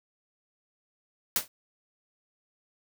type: noise with exponential decay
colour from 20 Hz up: white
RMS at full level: -21 dBFS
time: 1.36-1.48 s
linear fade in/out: 2 ms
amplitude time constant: 25 ms
effects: none